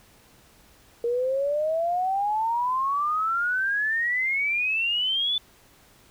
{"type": "exponential sweep", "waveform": "sine", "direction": "up", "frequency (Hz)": [466.2, 3515], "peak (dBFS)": -22, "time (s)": [1.04, 5.38], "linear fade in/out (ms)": 2, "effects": ["pink hiss -56 dBFS RMS until 6.1 s"]}